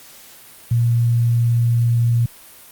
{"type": "tone", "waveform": "sine", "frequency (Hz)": 118, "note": "A#2", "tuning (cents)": 22, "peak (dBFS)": -13, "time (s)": [0.71, 2.26], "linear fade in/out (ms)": 5, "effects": ["white hiss -43 dBFS RMS until 2.71 s", "Opus 48 kbps"]}